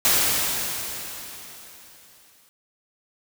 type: noise with exponential decay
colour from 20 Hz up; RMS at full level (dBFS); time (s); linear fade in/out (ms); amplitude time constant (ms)
white; -18; 0.05-2.49; 0; 530
effects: none